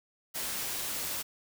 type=noise; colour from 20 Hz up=white; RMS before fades=-35 dBFS; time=0.34-1.23 s; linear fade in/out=20 ms; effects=none